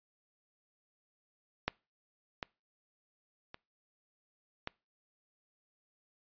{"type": "clicks", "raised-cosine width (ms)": 0.3, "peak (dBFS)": [-14, -20, -29, -20], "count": 4, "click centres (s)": [1.68, 2.428, 3.544, 4.674], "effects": ["noise-tail reverb RT60 0.3 s tail -25 dB re dry", "resampled to 11025 Hz"]}